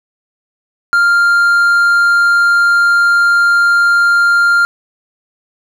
triangle tone with hard clipping, 1396.9 Hz, F6, in tune, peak -8 dBFS, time 0.93-4.65 s, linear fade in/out 0 ms, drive 6 dB, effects none

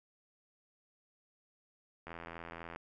click train, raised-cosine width 0.5 ms, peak -30 dBFS, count 59, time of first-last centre 2.07-2.76 s, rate 84 Hz, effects none

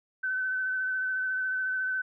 sine tone with vibrato, 1521 Hz, F#6, 47 cents sharp, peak -27 dBFS, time 0.23-2.02 s, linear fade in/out 10 ms, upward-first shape sine, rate 14 Hz, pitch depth 17 cents each way, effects none

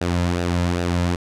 sawtooth tone with flanger, 87.5 Hz, F2, 4 cents sharp, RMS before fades -21 dBFS, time 0.01-1.16 s, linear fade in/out 5 ms, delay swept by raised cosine 0.91 to 2.71 ms, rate 2.5 Hz, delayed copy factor -0.55, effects low-pass 8000 Hz 12 dB/octave

